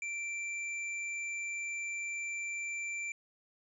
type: tone with hard clipping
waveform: sine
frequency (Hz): 2349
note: D7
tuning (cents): 0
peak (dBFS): -37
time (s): 0.02-3.12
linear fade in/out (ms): 2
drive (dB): 14
effects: resampled to 22050 Hz